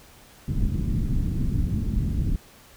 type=low-pass noise; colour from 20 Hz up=pink; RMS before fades=-24 dBFS; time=0.48-2.36 s; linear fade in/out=2 ms; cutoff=240 Hz; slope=24 dB/octave; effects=pink hiss -51 dBFS RMS until 2.76 s